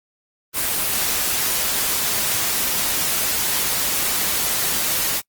white noise, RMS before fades -21 dBFS, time 0.53-5.22 s, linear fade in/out 50 ms, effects noise-tail reverb RT60 0.1 s tail -25 dB re dry + Opus 24 kbps

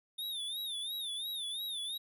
square tone with vibrato, 3628 Hz, A#7, 48 cents flat, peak -37 dBFS, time 0.18-1.98 s, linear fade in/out 10 ms, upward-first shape sine, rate 2.9 Hz, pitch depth 110 cents each way, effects 13-bit

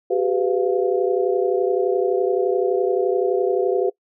sine tone cluster, 377.3 / 409 / 498.8 / 696 Hz, F#4 / G#4 / B4 / F5, +34 / -26 / +17 / -6 cents, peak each -20 / -23 / -22 / -28 dBFS, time 0.1-3.9 s, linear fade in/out 10 ms, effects noise-tail reverb RT60 0.1 s tail -23 dB re dry

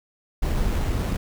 brown noise with sample-and-hold, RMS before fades -23 dBFS, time 0.42-1.17 s, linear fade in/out 10 ms, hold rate 4900 Hz, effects none

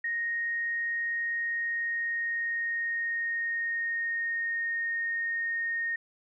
sine tone with pitch glide, 1864.7 to 1849.7 Hz, A#6 to A#6, 0 to -14 cents, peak -28 dBFS, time 0.04-5.96 s, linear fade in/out 5 ms, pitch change -14 cents, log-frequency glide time 1.42-4.75 s, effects none

